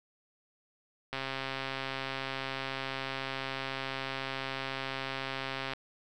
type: click train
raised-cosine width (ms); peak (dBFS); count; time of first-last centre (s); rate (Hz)
0.3; -19; 618; 1.13-5.734; 134
effects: none